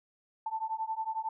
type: beating tone pair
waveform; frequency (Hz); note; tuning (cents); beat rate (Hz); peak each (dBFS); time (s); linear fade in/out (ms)
sine; 880 / 891; A5 / A5; 0 / +22; 11; -35 / -35; 0.46-1.29; 5
effects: none

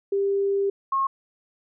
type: tone pair in turn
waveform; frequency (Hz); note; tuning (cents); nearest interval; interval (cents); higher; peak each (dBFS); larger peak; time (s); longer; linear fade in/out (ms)
sine; 396.6 / 1082.3; G4 / C#6; +20 / -42; octave + perfect fourth; 1738; second; -20; neither; 0.12-0.7 / 0.92-1.07; first; 5
effects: none

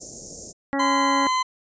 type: band-stop noise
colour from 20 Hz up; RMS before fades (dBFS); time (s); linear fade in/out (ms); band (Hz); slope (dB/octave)
white; -31; 0-0.53; 20; 630 to 5800; 48
type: harmonic tone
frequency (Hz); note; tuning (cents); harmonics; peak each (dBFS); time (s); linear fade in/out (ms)
276.6; C#4; -4; 1 / 2 / 3 / 4 / 5 / 6 / 7; -24 / -29 / -29 / -35 / -35 / -37 / -32; 0.73-1.27; 0
type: tone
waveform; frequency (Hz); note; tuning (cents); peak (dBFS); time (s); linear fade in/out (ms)
40% pulse; 1024; C6; -38; -19; 0.79-1.43; 10
effects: resampled to 16000 Hz

